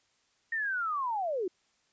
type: linear sweep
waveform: sine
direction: down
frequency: 1864.7 to 338.4 Hz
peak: -29 dBFS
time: 0.52-1.48 s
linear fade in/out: 5 ms
effects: white hiss -71 dBFS RMS until 1.92 s + resampled to 16000 Hz